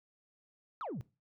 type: exponential sweep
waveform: sine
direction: down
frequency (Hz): 1400 to 103.83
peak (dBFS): -35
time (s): 0.81-1.01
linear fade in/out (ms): 0
effects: noise-tail reverb RT60 0.3 s tail -21 dB re dry + tanh soft clip ceiling -35 dBFS